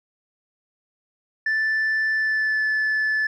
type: tone with pitch glide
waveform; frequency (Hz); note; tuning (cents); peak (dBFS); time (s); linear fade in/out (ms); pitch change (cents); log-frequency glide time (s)
sine; 1760 to 1737.8; A6 to A6; 0 to -22; -17; 1.46-3.27; 5; -22; 2.13-2.64
effects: tanh soft clip ceiling -18 dBFS